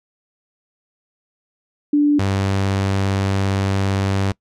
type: tone pair in turn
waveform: sine / sawtooth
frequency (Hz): 292.8 / 97.53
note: D4 / G2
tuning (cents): -5 / -8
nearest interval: octave + perfect fifth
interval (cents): 1903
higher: first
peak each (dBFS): -11 / -13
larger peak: first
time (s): 1.93-2.19 / 2.19-4.32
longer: second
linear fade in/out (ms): 5
effects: noise-tail reverb RT60 0.1 s tail -23 dB re dry + low-pass 7000 Hz 12 dB/octave